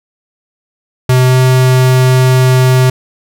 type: tone with pitch glide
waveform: square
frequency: 127.7 to 128.66 Hz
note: C3 to C3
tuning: -42 to -29 cents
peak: -6 dBFS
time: 1.09-2.9 s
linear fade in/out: 5 ms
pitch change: +13 cents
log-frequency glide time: 1.24-1.39 s
effects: none